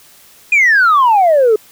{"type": "exponential sweep", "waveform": "sine", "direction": "down", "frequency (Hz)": [2489, 415.3], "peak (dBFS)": -5, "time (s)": [0.52, 1.56], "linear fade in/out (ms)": 5, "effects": ["tanh soft clip ceiling -4 dBFS", "white hiss -44 dBFS RMS until 1.71 s"]}